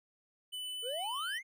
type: tone with pitch glide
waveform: square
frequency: 2999 to 3050 Hz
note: F#7 to G7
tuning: +23 to -48 cents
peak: -39 dBFS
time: 0.52-1.39 s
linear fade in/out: 20 ms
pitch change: +29 cents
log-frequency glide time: 1.04-1.24 s
type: exponential sweep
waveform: triangle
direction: up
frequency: 440.5 to 2203 Hz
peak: -35 dBFS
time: 0.82-1.43 s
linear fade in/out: 50 ms
effects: none